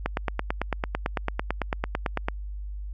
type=click train; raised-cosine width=0.5 ms; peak=-10 dBFS; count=21; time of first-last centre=0.06-2.285 s; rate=8.99 Hz; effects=added 50 Hz sine -32 dBFS peak until 2.93 s